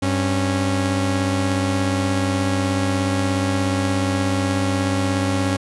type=tone pair together; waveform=sawtooth; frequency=97.2 / 274.9 Hz; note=G2 / C#4; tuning=-14 / -14 cents; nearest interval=octave + tritone; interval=1800 cents; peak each=-17 dBFS; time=0.02-5.57 s; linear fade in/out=10 ms; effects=resampled to 24000 Hz